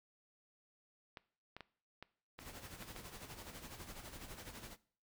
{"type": "clicks", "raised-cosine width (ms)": 0.3, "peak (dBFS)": -32, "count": 7, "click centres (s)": [1.172, 1.566, 1.607, 2.026, 2.39, 2.825, 2.963]}
{"type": "noise with tremolo", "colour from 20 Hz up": "pink", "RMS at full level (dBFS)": -49, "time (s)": [2.38, 4.77], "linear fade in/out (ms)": 50, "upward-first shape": "sine", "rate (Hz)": 12, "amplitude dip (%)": 60}
{"effects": ["noise-tail reverb RT60 0.5 s tail -20 dB re dry"]}